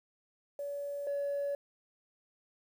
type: tone pair in turn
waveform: sine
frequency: 570 / 566.9 Hz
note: C#5 / C#5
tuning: +48 / +39 cents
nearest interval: unison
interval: 9 cents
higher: first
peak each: -35 / -30 dBFS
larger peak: second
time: 0.59-1.07 / 1.07-1.55 s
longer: neither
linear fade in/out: 2 ms
effects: tanh soft clip ceiling -28 dBFS + 10-bit